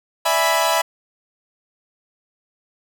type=chord; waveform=sawtooth; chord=E dominant seventh; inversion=third; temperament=equal; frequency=587.3 / 659.3 / 830.6 / 987.8 Hz; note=D5 / E5 / G#5 / B5; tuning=0 / 0 / 0 / 0 cents; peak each=-22 / -16 / -20 / -16 dBFS; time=0.25-0.82 s; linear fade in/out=10 ms; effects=8-bit